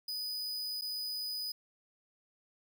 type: tone with dropouts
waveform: 45% pulse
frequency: 4978 Hz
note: D#8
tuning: in tune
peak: -35 dBFS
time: 0.08-1.52 s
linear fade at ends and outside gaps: 5 ms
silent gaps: 0.812-0.819 s
effects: none